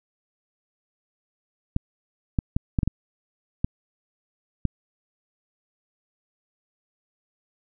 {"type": "clicks", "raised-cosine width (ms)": 5, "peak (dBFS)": -9, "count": 8, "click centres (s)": [1.764, 2.388, 2.565, 2.788, 2.832, 2.876, 3.645, 4.653], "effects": []}